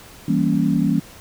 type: chord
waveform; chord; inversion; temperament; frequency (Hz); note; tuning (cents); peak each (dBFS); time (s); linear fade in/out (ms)
sine; E diminished seventh; none; equal; 164.81 / 196 / 233.1 / 277.2; E3 / G3 / Bb3 / Db4; 0 / 0 / 0 / 0; -21; 0.28-1; 5
effects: pink hiss -43 dBFS RMS until 1.2 s